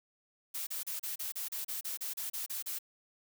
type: noise bursts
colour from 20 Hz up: blue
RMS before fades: -38 dBFS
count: 14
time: 0.54-2.789 s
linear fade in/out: 10 ms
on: 130 ms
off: 33 ms
effects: none

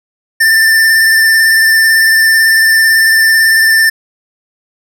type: tone with vibrato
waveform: square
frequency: 1784 Hz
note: A6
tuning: 23 cents sharp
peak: -6 dBFS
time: 0.4-3.9 s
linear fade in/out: 10 ms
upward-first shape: sine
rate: 18 Hz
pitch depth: 18 cents each way
effects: none

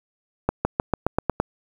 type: accelerating click train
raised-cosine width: 1 ms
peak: -5 dBFS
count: 8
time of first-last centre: 0.49-1.4 s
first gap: 160 ms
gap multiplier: 0.93
effects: 7-bit

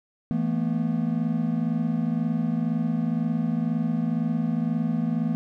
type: chord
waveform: triangle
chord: E suspended fourth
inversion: none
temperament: equal with one note detuned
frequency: 164.81 / 220 / 242 Hz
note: E3 / A3 / B3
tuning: 0 / 0 / -35 cents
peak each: -25 dBFS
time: 0.31-5.35 s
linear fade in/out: 0 ms
effects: none

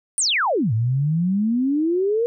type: exponential two-way sweep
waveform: sine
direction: down then up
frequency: 9670 to 107.1 to 481.6 Hz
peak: -17 dBFS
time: 0.18-2.26 s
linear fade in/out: 0 ms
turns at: 0.73 s
effects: none

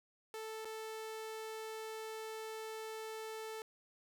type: tone with dropouts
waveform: sawtooth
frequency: 440 Hz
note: A4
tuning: in tune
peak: -39 dBFS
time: 0.34-3.62 s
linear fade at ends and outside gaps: 1 ms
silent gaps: 0.648-0.654 s
effects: none

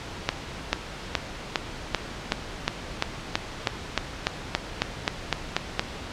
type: accelerating click train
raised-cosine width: 0.2 ms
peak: -3 dBFS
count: 18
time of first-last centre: 0.29-5.795 s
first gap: 440 ms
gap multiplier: 0.96
effects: pink hiss -37 dBFS RMS until 6.12 s + low-pass 5000 Hz 12 dB/octave

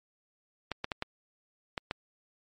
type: clicks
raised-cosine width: 0.3 ms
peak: -16 dBFS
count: 6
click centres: 0.717 / 0.844 / 0.918 / 1.024 / 1.778 / 1.911 s
effects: MP3 48 kbps

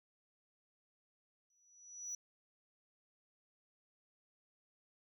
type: tone with exponential growth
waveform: sine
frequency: 5890 Hz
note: F#8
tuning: 9 cents flat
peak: -37 dBFS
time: 1.5-2.15 s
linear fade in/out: 2 ms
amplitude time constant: 140 ms
effects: tanh soft clip ceiling -37 dBFS

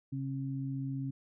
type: tone pair together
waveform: sine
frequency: 135.2 / 270.6 Hz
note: C#3 / C#4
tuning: -43 / -42 cents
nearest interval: octave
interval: 1201 cents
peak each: -35 / -38 dBFS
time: 0.12-1.11 s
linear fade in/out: 10 ms
effects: none

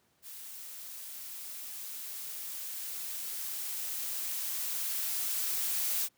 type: noise with level ramp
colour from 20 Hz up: blue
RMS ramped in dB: -46 to -31 dBFS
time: 0.22-6.09 s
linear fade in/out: 50 ms
effects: pink hiss -71 dBFS RMS until 6.17 s + high-pass 100 Hz 12 dB/octave

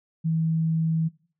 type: tone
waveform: sine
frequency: 161.7 Hz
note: E3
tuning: 33 cents flat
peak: -21 dBFS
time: 0.24-1.09 s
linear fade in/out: 20 ms
effects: noise-tail reverb RT60 0.5 s tail -22 dB re dry

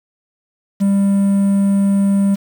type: tone with quantisation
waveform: triangle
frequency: 198.1 Hz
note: G3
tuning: 18 cents sharp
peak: -9 dBFS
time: 0.8-2.36 s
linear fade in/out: 20 ms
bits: 6
effects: none

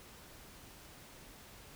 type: silence
effects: pink hiss -55 dBFS RMS until 1.75 s

